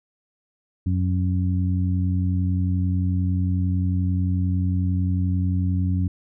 harmonic tone, 91.2 Hz, F#2, 24 cents flat, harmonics 1 / 2 / 3, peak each -20 / -26 / -30 dBFS, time 0.86-6.08 s, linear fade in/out 5 ms, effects none

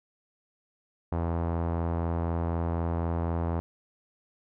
sawtooth tone with low-pass filter, 84 Hz, E2, 33 cents sharp, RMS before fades -29 dBFS, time 1.12-3.6 s, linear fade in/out 0 ms, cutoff 930 Hz, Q 1.5, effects none

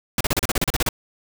pink noise bursts, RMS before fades -20 dBFS, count 12, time 0.18-0.889 s, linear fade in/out 2 ms, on 27 ms, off 35 ms, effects none

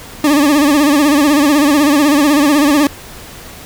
40% pulse tone with vibrato, 290.9 Hz, D4, 16 cents flat, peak -7 dBFS, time 0.24-2.87 s, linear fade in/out 2 ms, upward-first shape sine, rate 16 Hz, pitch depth 97 cents each way, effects pink hiss -33 dBFS RMS until 3.65 s

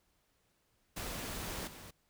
pink noise with level steps, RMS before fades -41 / -51 dBFS, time 0.96-1.91 s, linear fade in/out 10 ms, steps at 1.67 s, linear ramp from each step 5 ms, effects pink hiss -75 dBFS RMS until 2.09 s

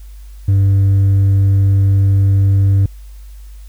triangle tone with hard clipping, 98 Hz, G2, in tune, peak -7 dBFS, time 0.48-2.86 s, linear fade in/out 5 ms, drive 1 dB, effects added 50 Hz sine -31 dBFS peak until 3.68 s + white hiss -51 dBFS RMS until 3.68 s

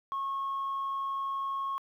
sine tone, 1092 Hz, C#6, 26 cents flat, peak -29 dBFS, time 0.12-1.78 s, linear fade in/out 0 ms, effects tanh soft clip ceiling -28 dBFS + 11-bit

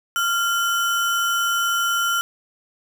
sine tone with sample-and-hold, 1386 Hz, F6, 14 cents flat, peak -18 dBFS, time 0.16-2.21 s, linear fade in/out 0 ms, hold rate 4410 Hz, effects none

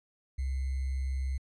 sine tone with sample-and-hold, 66.2 Hz, C2, 21 cents sharp, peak -29 dBFS, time 0.38-1.38 s, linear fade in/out 10 ms, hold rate 2100 Hz, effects resampled to 24000 Hz

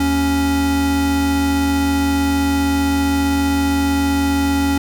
square tone pair together, 77.4 / 278.7 Hz, D#2 / C#4, -9 / +9 cents, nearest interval octave + minor seventh, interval 2218 cents, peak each -22 / -16 dBFS, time 0-4.78 s, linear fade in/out 5 ms, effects none

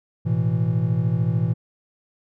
triangle chord, A suspended second, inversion none, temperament equal, 110 / 123.47 / 164.81 Hz, A2 / B2 / E3, 0 / 0 / 0 cents, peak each -21 dBFS, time 0.25-1.54 s, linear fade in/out 20 ms, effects none

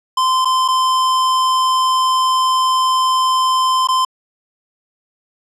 square tone with dropouts, 1035 Hz, C6, 19 cents flat, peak -13 dBFS, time 0.17-4.05 s, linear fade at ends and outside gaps 5 ms, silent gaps 0.448-0.454 / 0.68-0.684 / 3.873-3.886 s, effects low-pass 8000 Hz 12 dB/octave

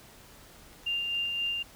click train, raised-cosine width 0.2 ms, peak -37 dBFS, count 8, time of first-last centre 0.73-1.464 s, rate 9.54 Hz
sine tone with tremolo, 2794 Hz, F7, in tune, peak -27 dBFS, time 0.86-1.63 s, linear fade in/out 10 ms, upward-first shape sine, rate 3.8 Hz, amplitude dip 30%
effects pink hiss -53 dBFS RMS until 1.75 s

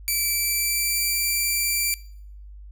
5% pulse tone with pitch glide, 2321 to 2345 Hz, D7 to D7, -21 to -3 cents, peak -12 dBFS, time 0.08-1.94 s, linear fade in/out 0 ms, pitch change +18 cents, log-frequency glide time 0.21-1.29 s, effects noise-tail reverb RT60 0.7 s tail -23 dB re dry + added 50 Hz sine -39 dBFS peak until 2.71 s

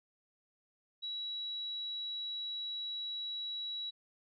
sine tone, 3900 Hz, B7, 23 cents flat, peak -37 dBFS, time 1.02-3.91 s, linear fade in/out 20 ms, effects none

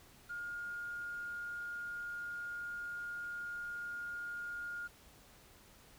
triangle tone, 1420 Hz, F6, 28 cents sharp, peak -36 dBFS, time 0.29-4.88 s, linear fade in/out 20 ms, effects tanh soft clip ceiling -38 dBFS + pink hiss -61 dBFS RMS until 5.98 s

